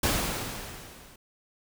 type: noise with level ramp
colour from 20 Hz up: pink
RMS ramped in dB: -24 to -53 dBFS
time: 0.03-1.16 s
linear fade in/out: 5 ms
effects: none